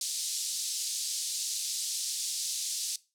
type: band-pass noise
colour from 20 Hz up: pink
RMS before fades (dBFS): -34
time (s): 0.01-2.96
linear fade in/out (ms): 2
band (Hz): 4300 to 9900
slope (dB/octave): 24
effects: noise-tail reverb RT60 0.3 s tail -20 dB re dry